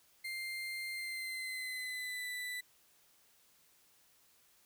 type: tone with pitch glide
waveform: 35% pulse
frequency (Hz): 2100 to 1985.6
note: C7 to B6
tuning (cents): +6 to +9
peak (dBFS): -37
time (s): 0.24-2.61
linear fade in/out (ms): 10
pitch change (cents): -97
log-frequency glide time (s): 0.94-2.29
effects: white hiss -68 dBFS RMS until 4.65 s